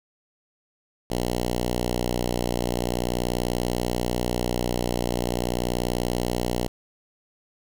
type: tone with notch filter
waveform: 5% pulse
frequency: 60.4 Hz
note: B1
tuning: 38 cents flat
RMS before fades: -26 dBFS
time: 1.1-6.68 s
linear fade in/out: 5 ms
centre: 1600 Hz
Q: 1.2
effects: none